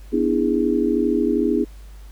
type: chord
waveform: sine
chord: E dominant seventh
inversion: second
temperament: just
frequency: 247.2 / 296.7 / 329.6 / 412 Hz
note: B3 / D4 / E4 / G#4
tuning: +2 / +18 / 0 / -14 cents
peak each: -22 dBFS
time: 0.12-1.65 s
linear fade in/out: 20 ms
effects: added 50 Hz sine -37 dBFS peak until 2.11 s + pink hiss -53 dBFS RMS until 2.11 s